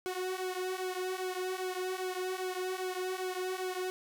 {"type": "tone with flanger", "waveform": "sawtooth", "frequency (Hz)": 370, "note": "F#4", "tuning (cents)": 0, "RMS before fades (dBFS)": -36, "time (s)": [0.06, 3.9], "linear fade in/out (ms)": 0, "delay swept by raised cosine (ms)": [1.6, 4.5], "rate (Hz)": 2.5, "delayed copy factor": -0.8, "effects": []}